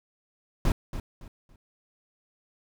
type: noise with echo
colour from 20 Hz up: brown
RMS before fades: -22 dBFS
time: 0.65-0.72 s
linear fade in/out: 2 ms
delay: 280 ms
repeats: 3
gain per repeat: -11 dB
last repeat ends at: 1.56 s
effects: none